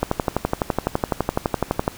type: click train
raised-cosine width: 1 ms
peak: -4 dBFS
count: 23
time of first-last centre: 0.03-1.879 s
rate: 11.9 Hz
effects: pink hiss -41 dBFS RMS until 1.97 s